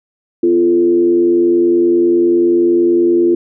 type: tone with frequency modulation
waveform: sine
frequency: 345.2 Hz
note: F4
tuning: 20 cents flat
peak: -8 dBFS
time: 0.43-3.35 s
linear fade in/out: 5 ms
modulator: 90.4 Hz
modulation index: 0.52
effects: none